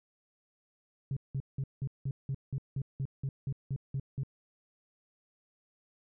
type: tone bursts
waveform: sine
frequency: 135.4 Hz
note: C#3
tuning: 40 cents flat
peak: -29 dBFS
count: 14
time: 1.11-4.234 s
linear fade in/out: 2 ms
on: 56 ms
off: 180 ms
effects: tanh soft clip ceiling -28 dBFS